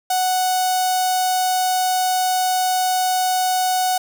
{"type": "tone with notch filter", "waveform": "sawtooth", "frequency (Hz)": 740, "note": "F#5", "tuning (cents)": 0, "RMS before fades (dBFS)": -19, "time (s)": [0.1, 3.98], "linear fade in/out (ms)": 5, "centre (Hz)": 1900, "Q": 0.58, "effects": []}